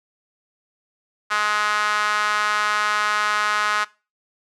sawtooth tone with high-pass filter, 210.1 Hz, G#3, 20 cents sharp, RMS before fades -21 dBFS, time 1.3-3.85 s, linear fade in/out 20 ms, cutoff 1300 Hz, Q 3.4, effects noise-tail reverb RT60 0.3 s tail -20 dB re dry + low-pass 7000 Hz 12 dB/octave

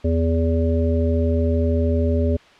harmonic tone, 82.41 Hz, E2, in tune, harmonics 1 / 3 / 5 / 7, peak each -18 / -23 / -25 / -26 dBFS, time 0.04-2.37 s, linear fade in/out 10 ms, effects white hiss -48 dBFS RMS until 2.59 s + low-pass 3000 Hz 12 dB/octave

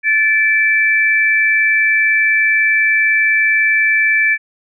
sine tone pair together, 1745 / 2327 Hz, A6 / D7, -15 / -17 cents, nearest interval perfect fourth, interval 498 cents, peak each -13 dBFS, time 0.03-4.38 s, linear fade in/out 50 ms, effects none

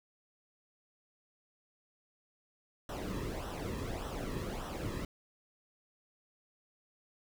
brown noise with flanger, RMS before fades -39 dBFS, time 2.89-5.05 s, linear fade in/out 2 ms, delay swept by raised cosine 0.43 to 1.39 ms, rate 1.7 Hz, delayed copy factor -0.7, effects none

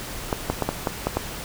clicks, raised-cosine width 1 ms, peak -7 dBFS, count 7, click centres 0.328 / 0.5 / 0.623 / 0.69 / 0.872 / 1.07 / 1.17 s, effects pink hiss -34 dBFS RMS until 1.44 s

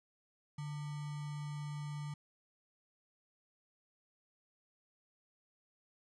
sine tone with sample-and-hold, 147.2 Hz, D3, 4 cents sharp, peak -39 dBFS, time 0.58-2.14 s, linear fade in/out 5 ms, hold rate 1050 Hz, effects resampled to 22050 Hz

